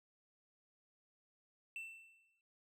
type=tone with exponential decay; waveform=triangle; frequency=2676 Hz; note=E7; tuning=25 cents sharp; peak=-40 dBFS; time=1.76-2.41 s; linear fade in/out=1 ms; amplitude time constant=140 ms; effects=noise-tail reverb RT60 0.1 s tail -19 dB re dry